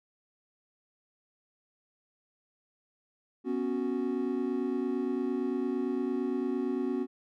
triangle chord, B suspended second, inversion none, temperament equal with one note detuned, 246.9 / 275.7 / 370 Hz, B3 / C#4 / F#4, 0 / -9 / 0 cents, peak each -31 dBFS, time 3.44-7.07 s, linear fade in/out 50 ms, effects none

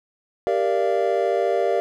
triangle chord, G minor seventh, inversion none, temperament equal with one note detuned, 392 / 466.2 / 587.3 / 686.1 Hz, G4 / Bb4 / D5 / F5, 0 / 0 / 0 / -31 cents, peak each -22 dBFS, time 0.47-1.8 s, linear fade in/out 0 ms, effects none

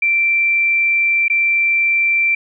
sine tone with dropouts, 2349 Hz, D7, in tune, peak -12 dBFS, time 0.02-2.35 s, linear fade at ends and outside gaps 5 ms, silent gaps 1.282-1.299 s, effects none

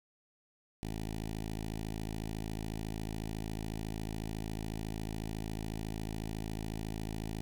10% pulse tone with notch filter, 54 Hz, A1, 32 cents flat, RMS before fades -39 dBFS, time 0.83-7.41 s, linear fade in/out 0 ms, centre 1300 Hz, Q 1.2, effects none

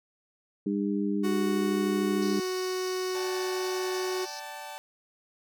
harmonic tone, 100.8 Hz, G2, 49 cents sharp, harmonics 2 / 3 / 4, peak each -28 / -30 / -34 dBFS, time 0.66-2.4 s, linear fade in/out 5 ms
45% pulse tone, 370 Hz, F#4, in tune, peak -29 dBFS, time 1.23-4.26 s, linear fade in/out 20 ms
white band-pass noise, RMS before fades -43 dBFS, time 2.22-4.4 s, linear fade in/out 5 ms, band 4200 to 6100 Hz, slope 96 dB/octave
sawtooth chord, D suspended fourth, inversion none, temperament equal with one note detuned, 587.3 / 765.2 / 880 Hz, D5 / G5 / A5, 0 / -42 / 0 cents, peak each -42 / -40 / -37 dBFS, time 3.15-4.78 s, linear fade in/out 0 ms
effects none

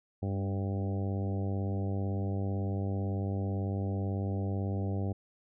harmonic tone with a mistuned harmonic, 98 Hz, G2, in tune, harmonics 1 / 2 / 3 / 4 / 5 / 6 / 7 / 8, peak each -31 / -37 / -41 / -43 / -45 / -47 / -48 / -49 dBFS, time 0.22-5.13 s, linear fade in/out 10 ms, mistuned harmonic 2, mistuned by +20 cents, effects none

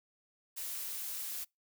blue noise, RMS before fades -40 dBFS, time 0.56-1.45 s, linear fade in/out 20 ms, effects noise-tail reverb RT60 0.2 s tail -26 dB re dry

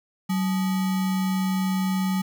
sine tone with sample-and-hold, 188.4 Hz, F#3, 32 cents sharp, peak -21 dBFS, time 0.29-2.22 s, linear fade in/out 10 ms, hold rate 1050 Hz, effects none

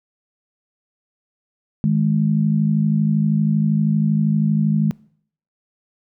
sine tone pair together, 157.32 / 210 Hz, D#3 / G#3, +19 / +19 cents, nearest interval perfect fourth, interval 500 cents, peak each -17 dBFS, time 1.84-4.91 s, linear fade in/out 0 ms, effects noise-tail reverb RT60 0.6 s tail -23 dB re dry

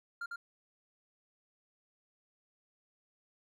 triangle tone with echo, 1396.9 Hz, F6, in tune, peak -35 dBFS, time 0.21-0.26 s, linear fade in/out 5 ms, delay 100 ms, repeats 1, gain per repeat -2 dB, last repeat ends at 0.36 s, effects none

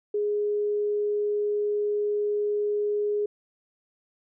sine tone, 415.3 Hz, G#4, in tune, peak -23 dBFS, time 0.14-3.26 s, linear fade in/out 5 ms, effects none

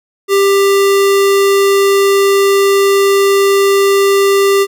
square tone, 395.6 Hz, G4, 16 cents sharp, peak -8 dBFS, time 0.28-4.67 s, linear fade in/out 50 ms, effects none

